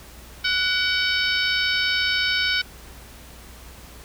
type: harmonic tone with a mistuned harmonic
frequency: 757 Hz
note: F#5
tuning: 39 cents sharp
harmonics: 2 / 3 / 4 / 5 / 6 / 7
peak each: -24 / -26 / -27 / -28 / -29 / -29 dBFS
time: 0.44-2.62 s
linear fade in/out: 10 ms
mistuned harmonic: 2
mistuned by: -43 cents
effects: added 60 Hz sine -44 dBFS peak until 4.04 s + pink hiss -45 dBFS RMS until 4.04 s

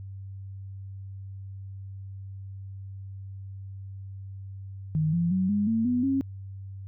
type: tone with pitch steps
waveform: sine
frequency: 155.56 / 170.62 / 187.14 / 205.3 / 225.1 / 246.9 / 270.8 Hz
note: D#3 / F3 / F#3 / G#3 / A3 / B3 / C#4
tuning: 0 / -40 / +20 / -20 / +40 / 0 / -40 cents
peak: -22 dBFS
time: 4.95-6.21 s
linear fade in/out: 0 ms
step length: 180 ms
effects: added 97 Hz sine -37 dBFS peak until 6.87 s

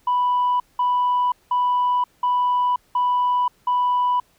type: tone bursts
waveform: sine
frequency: 987.8 Hz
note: B5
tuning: in tune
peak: -15 dBFS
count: 6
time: 0.07-4.2 s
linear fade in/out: 5 ms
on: 530 ms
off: 190 ms
effects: tanh soft clip ceiling -14 dBFS + pink hiss -60 dBFS RMS until 4.38 s

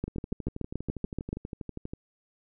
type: two click trains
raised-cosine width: 3 ms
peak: -23 / -17 dBFS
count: 24 / 10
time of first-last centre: 0.08-1.935 / 0.04-1.329 s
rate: 12.4 / 6.98 Hz
effects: none

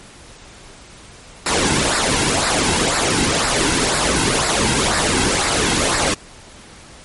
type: noise with flanger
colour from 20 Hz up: pink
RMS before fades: -17 dBFS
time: 1.46-6.14 s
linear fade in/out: 2 ms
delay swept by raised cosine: 0.31 to 1.71 ms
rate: 2 Hz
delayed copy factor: -0.6
effects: pink hiss -41 dBFS RMS until 7.04 s + MP3 48 kbps

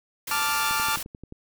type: noise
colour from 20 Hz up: white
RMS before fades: -33 dBFS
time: 0.27-1.03 s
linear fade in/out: 5 ms
type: chord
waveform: sawtooth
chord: D minor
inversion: second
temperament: equal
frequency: 880 / 1174.7 / 1396.9 Hz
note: A5 / D6 / F6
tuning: 0 / 0 / 0 cents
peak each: -25 / -24 / -24 dBFS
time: 0.31-0.96 s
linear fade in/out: 2 ms
type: click train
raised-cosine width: 3 ms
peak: -27 dBFS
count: 8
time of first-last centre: 0.71-1.324 s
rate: 11.4 Hz
effects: none

